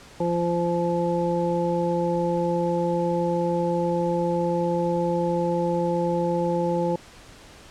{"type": "harmonic tone", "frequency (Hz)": 172.3, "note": "F3", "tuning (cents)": -23, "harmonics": [1, 2, 3, 5], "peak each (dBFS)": [-26, -27, -25, -29], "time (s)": [0.2, 6.96], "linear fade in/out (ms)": 5, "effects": ["pink hiss -47 dBFS RMS until 7.7 s", "low-pass 8000 Hz 12 dB/octave"]}